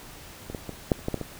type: clicks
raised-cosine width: 2 ms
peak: -22 / -18 / -20 / -6 / -30 / -13 / -13 / -30 / -18 dBFS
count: 9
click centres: 0.5 / 0.548 / 0.693 / 0.918 / 0.992 / 1.084 / 1.143 / 1.177 / 1.213 s
effects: pink hiss -45 dBFS RMS until 1.39 s